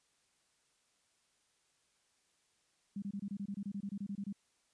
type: tone bursts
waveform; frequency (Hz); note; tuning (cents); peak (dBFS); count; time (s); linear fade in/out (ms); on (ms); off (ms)
sine; 200; G3; +35; -37; 16; 2.96-4.327; 5; 62; 25
effects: white hiss -75 dBFS RMS until 4.73 s + resampled to 22050 Hz